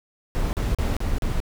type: noise bursts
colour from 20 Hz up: brown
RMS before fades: -23 dBFS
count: 5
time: 0.35-1.402 s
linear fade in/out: 0 ms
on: 180 ms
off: 38 ms
effects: none